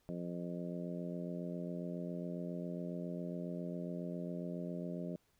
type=harmonic tone; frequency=87.31 Hz; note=F2; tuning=in tune; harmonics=2 / 3 / 4 / 5 / 6 / 7; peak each=-41 / -46 / -48 / -51 / -51 / -48 dBFS; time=0.09-5.16 s; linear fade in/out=0 ms; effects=pink hiss -75 dBFS RMS until 5.39 s